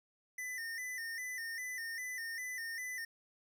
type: tone with vibrato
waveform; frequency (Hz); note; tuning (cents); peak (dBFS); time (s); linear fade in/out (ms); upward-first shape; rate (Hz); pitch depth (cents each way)
square; 1913; A#6; +44; -40; 0.38-3.05; 5; square; 2.5; 79
effects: none